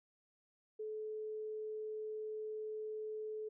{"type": "tone", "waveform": "sine", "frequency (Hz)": 431.4, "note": "A4", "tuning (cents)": -34, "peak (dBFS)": -40, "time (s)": [0.79, 3.49], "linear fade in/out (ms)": 10, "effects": []}